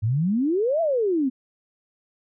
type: exponential two-way sweep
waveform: sine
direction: up then down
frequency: 100.8 to 684 to 248.4 Hz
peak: -19 dBFS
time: 0.02-1.3 s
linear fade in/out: 20 ms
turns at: 0.81 s
effects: none